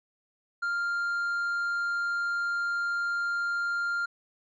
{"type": "tone", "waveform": "triangle", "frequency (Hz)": 1396.9, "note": "F6", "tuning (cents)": 0, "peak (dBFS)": -25, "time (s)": [0.62, 4.06], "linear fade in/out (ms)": 10, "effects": ["resampled to 16000 Hz"]}